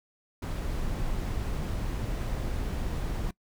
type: noise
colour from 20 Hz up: brown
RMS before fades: -31 dBFS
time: 0.42-3.31 s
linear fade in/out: 5 ms
effects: noise-tail reverb RT60 0.1 s tail -22 dB re dry